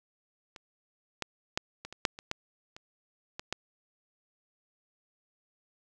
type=clicks; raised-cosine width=0.2 ms; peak=-28 / -15 / -11 / -23 / -26 / -7 / -26 / -14 / -28 / -20 / -14 dBFS; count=11; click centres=0.562 / 1.223 / 1.575 / 1.85 / 1.926 / 2.052 / 2.189 / 2.314 / 2.765 / 3.395 / 3.526 s; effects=none